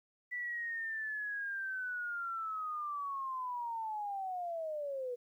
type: linear sweep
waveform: sine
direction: down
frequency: 1975.5 to 480 Hz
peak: -36 dBFS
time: 0.31-5.16 s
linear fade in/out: 20 ms
effects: 12-bit